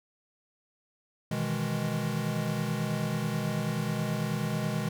square chord, E major seventh, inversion second, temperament equal with one note detuned, 124.26 / 155.56 / 164.81 / 207.7 Hz, B2 / D#3 / E3 / G#3, +11 / 0 / 0 / 0 cents, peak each -35 / -34 / -37 / -34 dBFS, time 1.31-4.89 s, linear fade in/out 5 ms, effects none

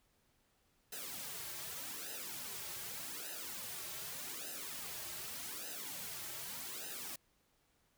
white noise with flanger, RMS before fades -45 dBFS, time 0.92-7.16 s, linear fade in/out 5 ms, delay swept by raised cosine 0.88 to 4.18 ms, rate 0.84 Hz, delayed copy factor -0.9, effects pink hiss -75 dBFS RMS until 7.97 s

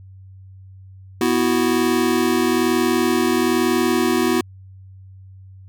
square chord, B suspended fourth, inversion none, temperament just, 246.9 / 329.3 / 370.4 Hz, B3 / E4 / F#4, 0 / -2 / +2 cents, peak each -21 dBFS, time 1.21-4.41 s, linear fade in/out 2 ms, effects added 95 Hz sine -39 dBFS peak until 5.68 s

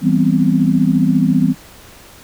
sine chord, C major seventh, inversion first, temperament equal, 164.81 / 196 / 246.9 / 261.6 Hz, E3 / G3 / B3 / C4, 0 / 0 / 0 / 0 cents, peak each -16 dBFS, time 0.01-1.55 s, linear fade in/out 50 ms, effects pink hiss -41 dBFS RMS until 2.23 s

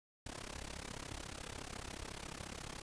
pink noise with amplitude modulation, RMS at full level -43 dBFS, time 0.26-2.82 s, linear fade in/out 5 ms, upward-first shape sine, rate 34.1 Hz, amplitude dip 90%, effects resampled to 22050 Hz

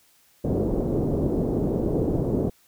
white low-pass noise, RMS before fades -24 dBFS, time 0.44-2.5 s, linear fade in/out 10 ms, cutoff 450 Hz, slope 24 dB/octave, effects white hiss -60 dBFS RMS until 2.67 s

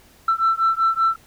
sine beating tone pair, 1333 / 1338.2 Hz, E6 / E6, +19 / +26 cents, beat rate 5.2 Hz, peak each -18 dBFS, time 0.28-1.16 s, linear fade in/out 5 ms, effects tanh soft clip ceiling -11 dBFS + pink hiss -52 dBFS RMS until 1.26 s

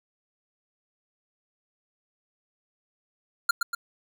square tone with echo, 1396.9 Hz, F6, in tune, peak -18 dBFS, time 3.49-3.51 s, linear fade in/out 5 ms, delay 120 ms, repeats 2, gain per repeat -5 dB, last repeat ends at 3.75 s, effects none

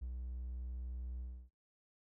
triangle tone with ADSR envelope, 61.9 Hz, B1, 5 cents sharp, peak -36 dBFS, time 0.01-1.5 s, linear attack 18 ms, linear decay 50 ms, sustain -2 dB, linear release 300 ms, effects noise-tail reverb RT60 0.3 s tail -26 dB re dry + tanh soft clip ceiling -33 dBFS

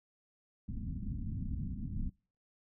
pink low-pass noise, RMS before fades -38 dBFS, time 0.68-2.1 s, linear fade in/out 10 ms, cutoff 250 Hz, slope 48 dB/octave, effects noise-tail reverb RT60 0.4 s tail -26 dB re dry

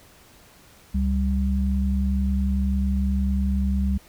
sine tone pair together, 69.06 / 196 Hz, C#2 / G3, -6 / 0 cents, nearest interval octave + tritone, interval 1806 cents, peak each -21 / -24 dBFS, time 0.94-3.98 s, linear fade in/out 10 ms, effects pink hiss -52 dBFS RMS until 4.08 s

